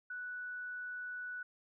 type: tone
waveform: sine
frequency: 1480 Hz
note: F#6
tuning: in tune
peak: -40 dBFS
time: 0.1-1.43 s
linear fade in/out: 5 ms
effects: none

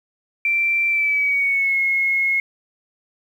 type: tone with pitch glide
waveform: sine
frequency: 2349 to 2167 Hz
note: D7 to C#7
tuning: 0 to -40 cents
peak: -16 dBFS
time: 0.45-2.4 s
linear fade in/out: 2 ms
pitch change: -140 cents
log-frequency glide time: 0.88-1.79 s
effects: 8-bit

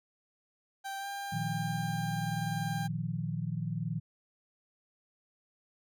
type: tone with pitch glide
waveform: 30% pulse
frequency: 784 to 797.7 Hz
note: G5 to G5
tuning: 0 to +30 cents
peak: -34 dBFS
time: 0.84-2.88 s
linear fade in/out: 20 ms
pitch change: +30 cents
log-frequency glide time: 0.99-1.07 s
type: chord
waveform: sine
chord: Bb suspended fourth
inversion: none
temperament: equal with one note detuned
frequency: 116.54 / 155.56 / 176.34 Hz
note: Bb2 / Eb3 / F3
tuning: 0 / 0 / +17 cents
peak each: -37 / -35 / -37 dBFS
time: 1.32-4 s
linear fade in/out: 10 ms
effects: none

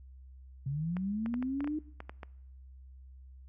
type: linear sweep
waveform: sine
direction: up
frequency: 131.5 to 311.1 Hz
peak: -31 dBFS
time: 0.66-1.79 s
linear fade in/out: 5 ms
type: clicks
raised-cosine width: 0.5 ms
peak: -27 dBFS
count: 10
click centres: 0.968 / 1.261 / 1.341 / 1.426 / 1.606 / 1.644 / 1.675 / 2.004 / 2.095 / 2.232 s
effects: noise-tail reverb RT60 0.9 s tail -24 dB re dry + added 65 Hz sine -49 dBFS peak until 3.48 s

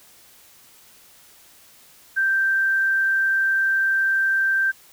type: tone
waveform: sine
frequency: 1568 Hz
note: G6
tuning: in tune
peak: -17 dBFS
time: 2.16-4.72 s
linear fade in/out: 20 ms
effects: white hiss -51 dBFS RMS until 4.92 s

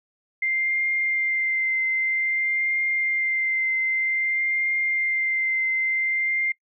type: tone with vibrato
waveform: sine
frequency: 2093 Hz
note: C7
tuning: in tune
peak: -21 dBFS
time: 0.42-6.52 s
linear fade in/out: 5 ms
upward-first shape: triangle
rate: 0.52 Hz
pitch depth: 17 cents each way
effects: noise-tail reverb RT60 0.1 s tail -23 dB re dry

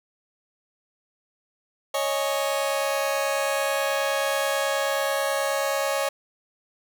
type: chord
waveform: sawtooth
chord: C# suspended second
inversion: none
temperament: just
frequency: 554.4 / 623.7 / 831.5 Hz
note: C#5 / D#5 / G#5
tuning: 0 / +4 / +2 cents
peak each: -21 / -25 / -27 dBFS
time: 1.94-6.09 s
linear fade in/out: 5 ms
effects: none

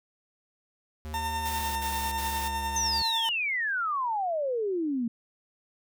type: tone with pitch glide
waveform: square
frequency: 77.1 to 70.29 Hz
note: D#2 to C#2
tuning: -15 to +25 cents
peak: -36 dBFS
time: 1.05-3.02 s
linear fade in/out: 0 ms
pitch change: -160 cents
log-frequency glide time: 1.44-1.77 s
type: tone with tremolo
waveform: 40% pulse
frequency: 906 Hz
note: A#5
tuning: 50 cents flat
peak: -27 dBFS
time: 1.14-3.29 s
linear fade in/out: 0 ms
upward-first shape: triangle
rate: 10 Hz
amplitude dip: 40%
type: noise bursts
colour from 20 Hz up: white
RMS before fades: -38 dBFS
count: 3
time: 1.45-2.484 s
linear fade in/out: 10 ms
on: 310 ms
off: 52 ms
type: exponential sweep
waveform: sine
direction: down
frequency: 6330 to 224.4 Hz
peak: -26 dBFS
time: 2.76-5.08 s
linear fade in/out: 5 ms
effects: none

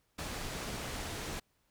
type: low-pass noise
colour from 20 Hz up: pink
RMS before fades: -40 dBFS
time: 0.18-1.4 s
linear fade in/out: 10 ms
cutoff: 9400 Hz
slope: 12 dB/octave
effects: pink hiss -75 dBFS RMS until 1.7 s

